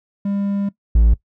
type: tone pair in turn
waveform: triangle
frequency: 200 / 56.12 Hz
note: G3 / A1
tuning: +35 / +35 cents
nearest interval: octave + minor seventh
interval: 2200 cents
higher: first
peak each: -16 / -7 dBFS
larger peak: second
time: 0.25-0.69 / 0.95-1.14 s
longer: first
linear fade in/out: 5 ms
effects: noise-tail reverb RT60 0.1 s tail -18 dB re dry